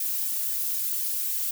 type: noise with flanger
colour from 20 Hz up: violet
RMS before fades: -28 dBFS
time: 0-1.51 s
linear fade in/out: 5 ms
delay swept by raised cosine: 1.4 to 3.6 ms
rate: 3.9 Hz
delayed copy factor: -1
effects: none